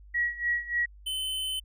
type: tone with tremolo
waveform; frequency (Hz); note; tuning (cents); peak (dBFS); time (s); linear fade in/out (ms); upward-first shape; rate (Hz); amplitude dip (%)
sine; 1915; A#6; +46; -23; 0.14-0.86; 10; sine; 3.4; 85
type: tone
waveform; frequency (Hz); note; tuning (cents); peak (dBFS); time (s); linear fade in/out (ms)
square; 3049; G7; -49; -30; 1.06-1.6; 10
effects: added 50 Hz sine -48 dBFS peak until 1.64 s